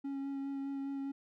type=tone with vibrato; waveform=triangle; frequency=275.5 Hz; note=C#4; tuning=11 cents flat; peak=-34 dBFS; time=0.04-1.12 s; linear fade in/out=10 ms; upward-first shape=sine; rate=4.9 Hz; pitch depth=13 cents each way; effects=none